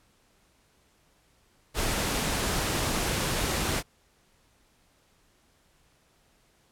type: noise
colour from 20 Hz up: pink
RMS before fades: -28 dBFS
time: 1.74-3.83 s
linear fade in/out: 50 ms
effects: pink hiss -65 dBFS RMS until 6.71 s + low-pass 12000 Hz 12 dB/octave